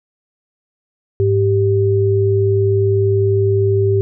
sine tone pair together, 103.6 / 391.1 Hz, G#2 / G4, -4 / -4 cents, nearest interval octave + major seventh, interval 2300 cents, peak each -14 dBFS, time 1.2-4.01 s, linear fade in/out 0 ms, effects none

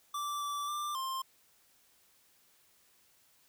square tone with pitch steps, 1169 / 1161 / 1184 / 1054 Hz, D6 / D6 / D6 / C6, -8 / -20 / +14 / +12 cents, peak -35 dBFS, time 0.14-1.22 s, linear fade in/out 5 ms, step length 270 ms, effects white hiss -67 dBFS RMS until 3.48 s

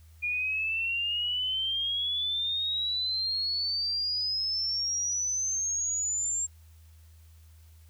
sine exponential sweep, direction up, 2420 to 7459 Hz, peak -27 dBFS, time 0.22-6.47 s, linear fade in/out 20 ms, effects added 80 Hz sine -51 dBFS peak until 7.89 s + white hiss -65 dBFS RMS until 7.89 s

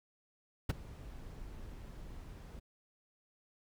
brown noise with ADSR envelope, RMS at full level -24 dBFS, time 0.69-2.6 s, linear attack 9 ms, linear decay 18 ms, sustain -24 dB, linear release 13 ms, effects none

